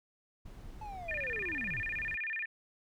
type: noise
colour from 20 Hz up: brown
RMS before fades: -48 dBFS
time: 0.45-2.16 s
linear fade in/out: 10 ms
type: linear sweep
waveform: triangle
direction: down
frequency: 875 to 80.9 Hz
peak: -40 dBFS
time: 0.81-1.82 s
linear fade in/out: 5 ms
type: tone with vibrato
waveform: sine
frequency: 2086 Hz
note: C7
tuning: 6 cents flat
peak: -34 dBFS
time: 1.08-2.46 s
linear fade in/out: 10 ms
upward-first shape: square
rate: 16 Hz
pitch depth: 260 cents each way
effects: none